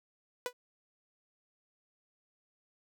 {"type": "tone with exponential decay", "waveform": "sawtooth", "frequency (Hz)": 493.9, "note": "B4", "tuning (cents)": 0, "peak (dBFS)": -25, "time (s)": [0.46, 0.53], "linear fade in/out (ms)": 1, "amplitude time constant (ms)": 15, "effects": []}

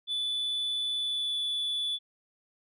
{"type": "tone with pitch glide", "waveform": "sine", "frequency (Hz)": [3478, 3456], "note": ["A7", "A7"], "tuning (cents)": [-21, -32], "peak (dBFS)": -26, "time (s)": [0.07, 1.99], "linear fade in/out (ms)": 50, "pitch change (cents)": -11, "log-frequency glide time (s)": [0.96, 1.36], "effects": ["tanh soft clip ceiling -27 dBFS"]}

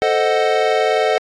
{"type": "chord", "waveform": "square", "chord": "A diminished seventh", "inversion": "none", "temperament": "equal", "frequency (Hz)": [440, 523.3, 622.3, 740], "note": ["A4", "C5", "Eb5", "Gb5"], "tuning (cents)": [0, 0, 0, 0], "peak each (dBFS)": [-19, -22, -20, -20], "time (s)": [0.02, 1.18], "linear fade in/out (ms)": 0, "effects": ["low-pass 4000 Hz 12 dB/octave", "AAC 64 kbps"]}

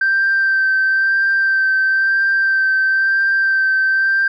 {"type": "tone with vibrato", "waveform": "sine", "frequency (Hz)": 1564, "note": "G6", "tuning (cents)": -4, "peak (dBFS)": -11, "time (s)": [0.01, 4.28], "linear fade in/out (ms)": 5, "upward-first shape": "sine", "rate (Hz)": 1, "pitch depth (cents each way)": 16, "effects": ["tanh soft clip ceiling -9 dBFS"]}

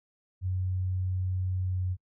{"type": "tone with pitch glide", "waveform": "sine", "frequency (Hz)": [92.5, 91.75], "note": ["F#2", "F#2"], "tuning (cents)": [0, -14], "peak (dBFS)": -27, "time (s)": [0.41, 1.97], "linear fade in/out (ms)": 50, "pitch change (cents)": -14, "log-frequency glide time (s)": [1.63, 1.84], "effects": ["noise-tail reverb RT60 0.1 s tail -25 dB re dry"]}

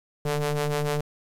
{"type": "ring-modulated tone", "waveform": "sawtooth", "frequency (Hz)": 146.3, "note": "D3", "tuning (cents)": -6, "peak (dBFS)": -17, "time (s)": [0.25, 1.01], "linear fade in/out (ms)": 5, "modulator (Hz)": 296, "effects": ["resampled to 32000 Hz", "8-bit"]}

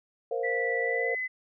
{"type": "chord", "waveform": "sine", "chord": "Bb suspended second", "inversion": "none", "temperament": "just", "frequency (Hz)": [466.2, 524.4, 699.2], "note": ["Bb4", "C5", "F5"], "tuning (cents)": [0, 4, 2], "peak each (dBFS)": [-30, -32, -36], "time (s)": [0.31, 1.15], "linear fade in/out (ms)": 5}
{"type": "tone with pitch glide", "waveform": "sine", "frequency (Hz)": [1966, 2020], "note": ["B6", "B6"], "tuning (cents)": [-8, 39], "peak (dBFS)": -29, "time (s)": [0.43, 1.28], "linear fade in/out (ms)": 20, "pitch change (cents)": 47, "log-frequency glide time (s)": [0.81, 1.13]}
{"effects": []}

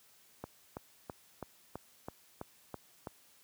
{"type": "click train", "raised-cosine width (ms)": 1, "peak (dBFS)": -26, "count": 9, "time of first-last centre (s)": [0.44, 3.072], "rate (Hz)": 3.04, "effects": ["white hiss -64 dBFS RMS until 3.43 s", "high-pass 60 Hz 12 dB/octave"]}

